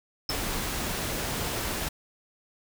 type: tone with exponential decay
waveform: sine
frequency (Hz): 5274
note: E8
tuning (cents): 0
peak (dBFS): -24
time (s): 0.29-0.38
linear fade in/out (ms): 2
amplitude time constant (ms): 19
type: noise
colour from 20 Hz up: pink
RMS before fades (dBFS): -31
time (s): 0.29-1.89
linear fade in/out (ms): 10
effects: none

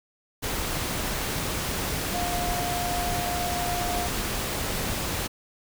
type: tone in noise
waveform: sine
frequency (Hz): 707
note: F5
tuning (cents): +21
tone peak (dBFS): -29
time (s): 2.13-4.08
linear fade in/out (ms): 20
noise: pink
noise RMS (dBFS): -29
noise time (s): 0.42-5.28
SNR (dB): -3
effects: none

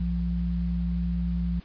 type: tone pair together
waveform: sine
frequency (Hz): 61.59 / 174.2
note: B1 / F3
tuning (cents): -4 / -4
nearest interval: octave + tritone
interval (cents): 1800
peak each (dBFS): -27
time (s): 0-1.6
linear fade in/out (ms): 5
effects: pink hiss -54 dBFS RMS until 1.64 s + resampled to 11025 Hz

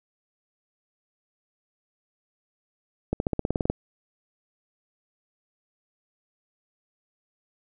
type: accelerating click train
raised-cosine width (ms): 2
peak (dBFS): -11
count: 11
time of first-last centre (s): 3.13-3.7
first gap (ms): 71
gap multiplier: 0.95
effects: none

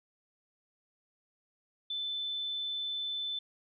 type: tone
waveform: sine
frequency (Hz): 3520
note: A7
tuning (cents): 0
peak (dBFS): -33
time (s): 1.9-3.39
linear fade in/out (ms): 5
effects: none

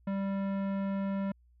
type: tone with tanh clipping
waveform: sine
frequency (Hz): 196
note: G3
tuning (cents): 0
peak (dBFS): -32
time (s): 0.07-1.32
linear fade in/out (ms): 5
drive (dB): 17
effects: added 60 Hz sine -60 dBFS peak until 1.6 s

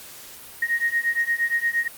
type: beating tone pair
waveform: sine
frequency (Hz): 1864.7 / 1873.3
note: A#6 / A#6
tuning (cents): 0 / +8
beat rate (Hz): 8.6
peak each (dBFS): -24 / -23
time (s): 0.62-1.88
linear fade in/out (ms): 5
effects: white hiss -42 dBFS RMS until 1.97 s + Opus 48 kbps

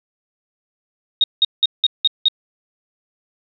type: tone bursts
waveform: sine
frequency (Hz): 3729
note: A#7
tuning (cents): 0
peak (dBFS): -10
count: 6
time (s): 1.21-2.284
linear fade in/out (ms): 2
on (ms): 29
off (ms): 180
effects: none

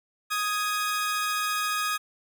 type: tone pair together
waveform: sawtooth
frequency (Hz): 1248 / 1659.2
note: D#6 / G#6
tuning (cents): +5 / -2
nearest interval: perfect fourth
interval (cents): 493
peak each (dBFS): -23 / -28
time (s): 0.3-1.98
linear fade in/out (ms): 20
effects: none

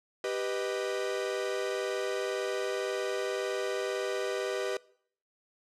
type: chord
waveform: 45% pulse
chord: G augmented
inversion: none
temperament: equal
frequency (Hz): 392 / 493.9 / 622.3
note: G4 / B4 / D#5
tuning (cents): 0 / 0 / 0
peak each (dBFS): -34 / -34 / -37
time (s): 0.24-4.77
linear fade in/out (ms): 2
effects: noise-tail reverb RT60 0.6 s tail -22 dB re dry + low-pass 8000 Hz 12 dB/octave

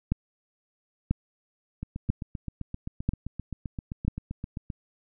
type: two click trains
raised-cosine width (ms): 5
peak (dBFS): -21 / -11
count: 23 / 5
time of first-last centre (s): 1.83-4.702 / 0.12-4.08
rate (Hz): 7.66 / 1.01
effects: none

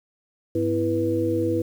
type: tone cluster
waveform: sine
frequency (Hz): 102.7 / 252.4 / 331.1 / 488.6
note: G#2 / B3 / E4 / B4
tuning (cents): -19 / +38 / +8 / -19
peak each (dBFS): -28 / -32 / -23 / -25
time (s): 0.55-1.62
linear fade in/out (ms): 5
effects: 8-bit

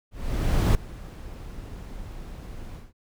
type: noise with ADSR envelope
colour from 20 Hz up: brown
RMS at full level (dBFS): -18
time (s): 0.11-2.93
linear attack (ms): 640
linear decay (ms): 3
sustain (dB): -20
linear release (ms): 180
effects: none

